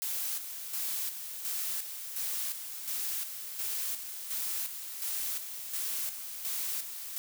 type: noise with tremolo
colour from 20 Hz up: blue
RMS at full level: -34 dBFS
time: 0.02-7.18 s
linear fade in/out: 0 ms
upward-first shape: square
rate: 1.4 Hz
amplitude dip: 55%
effects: none